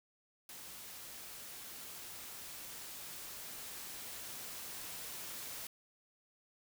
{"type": "noise with level ramp", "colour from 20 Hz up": "white", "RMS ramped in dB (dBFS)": [-50, -45], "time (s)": [0.49, 5.67], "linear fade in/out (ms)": 2, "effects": []}